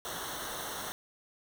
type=noise with comb filter; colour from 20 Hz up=pink; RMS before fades=-39 dBFS; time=0.05-0.92 s; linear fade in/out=0 ms; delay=0.41 ms; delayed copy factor=-0.85; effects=none

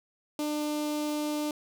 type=tone with notch filter; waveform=sawtooth; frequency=299.3 Hz; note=D4; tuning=33 cents sharp; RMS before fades=-31 dBFS; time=0.39-1.51 s; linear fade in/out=2 ms; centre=1700 Hz; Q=1.1; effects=none

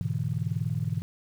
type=chord; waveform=sine; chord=E dominant seventh; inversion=first; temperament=equal with one note detuned; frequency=103.83 / 123.47 / 145.15 / 164.81 Hz; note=G#2 / B2 / D3 / E3; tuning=0 / 0 / -20 / 0 cents; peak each=-31 / -31 / -33 / -32 dBFS; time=0.01-1.02 s; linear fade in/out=0 ms; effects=tanh soft clip ceiling -16 dBFS + 9-bit

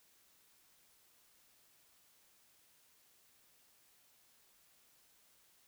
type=silence; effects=white hiss -69 dBFS RMS until 5.67 s

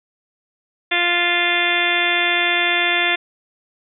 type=harmonic tone with a mistuned harmonic; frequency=349.2 Hz; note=F4; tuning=in tune; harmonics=1 / 2 / 3 / 4 / 5 / 6 / 7 / 8 / 9 / 10; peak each=-27 / -25 / -31 / -28 / -22 / -21 / -24 / -26 / -31 / -23 dBFS; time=0.91-3.16 s; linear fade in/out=10 ms; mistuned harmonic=8; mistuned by=-31 cents; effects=none

